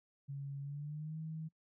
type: tone with pitch glide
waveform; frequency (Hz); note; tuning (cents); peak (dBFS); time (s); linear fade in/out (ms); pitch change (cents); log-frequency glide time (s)
sine; 139.7 to 158.63; C#3 to D#3; +14 to +34; -40; 0.28-1.49; 20; +220; 0.61-1.18
effects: noise-tail reverb RT60 0.1 s tail -25 dB re dry